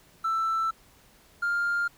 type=tone pair in turn; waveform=triangle; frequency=1328 / 1401.5 Hz; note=E6 / F6; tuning=+12 / +6 cents; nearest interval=minor second; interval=94 cents; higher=second; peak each=-21 dBFS; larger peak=neither; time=0.24-0.71 / 1.42-1.88 s; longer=first; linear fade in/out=10 ms; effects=tanh soft clip ceiling -20 dBFS + pink hiss -58 dBFS RMS until 1.97 s